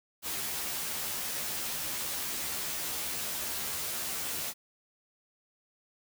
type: noise with comb filter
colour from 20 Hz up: white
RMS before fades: -35 dBFS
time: 0.22-4.54 s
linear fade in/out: 50 ms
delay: 13 ms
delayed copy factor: +0.75
effects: none